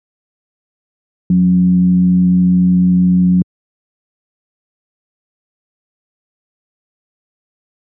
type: tone with frequency modulation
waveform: sine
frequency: 180.6 Hz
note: F#3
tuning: 42 cents flat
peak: -7 dBFS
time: 1.3-3.42 s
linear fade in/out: 2 ms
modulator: 93.9 Hz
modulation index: 0.34
effects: high-pass 100 Hz 12 dB/octave